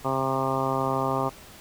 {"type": "harmonic tone with a mistuned harmonic", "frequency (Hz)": 133.4, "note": "C3", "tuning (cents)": 34, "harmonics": [1, 2, 3, 4, 5, 6, 7, 8, 9], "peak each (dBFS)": [-32, -32, -32, -32, -32, -32, -32, -32, -32], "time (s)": [0.04, 1.3], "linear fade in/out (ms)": 20, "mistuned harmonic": 1, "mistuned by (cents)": 19, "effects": ["pink hiss -47 dBFS RMS until 1.6 s"]}